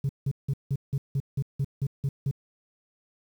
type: tone bursts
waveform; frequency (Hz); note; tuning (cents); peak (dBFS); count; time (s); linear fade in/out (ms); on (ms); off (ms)
sine; 137.3; C#3; -16; -21; 11; 0.04-2.312; 5; 52; 170
effects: tanh soft clip ceiling -22 dBFS + 9-bit